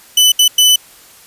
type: tone bursts at uneven times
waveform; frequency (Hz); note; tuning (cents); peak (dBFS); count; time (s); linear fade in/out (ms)
sawtooth; 2996; F#7; +21; -3; 3; 0.17-0.32 / 0.39-0.48 / 0.58-0.76; 5
effects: white hiss -42 dBFS RMS until 1.26 s + resampled to 32000 Hz